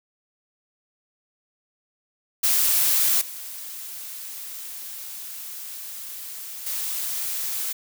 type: noise with level steps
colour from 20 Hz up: blue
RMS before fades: -20 / -36 / -28 dBFS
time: 2.43-7.73 s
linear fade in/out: 10 ms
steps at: 3.21 / 6.66 s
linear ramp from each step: 5 ms
effects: none